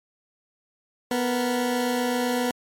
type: tone pair together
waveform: 20% pulse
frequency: 246.9 / 466.1 Hz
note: B3 / A#4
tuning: 0 / 0 cents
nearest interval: major seventh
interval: 1100 cents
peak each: -18 / -27 dBFS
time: 1.11-2.51 s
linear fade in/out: 2 ms
effects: MP3 64 kbps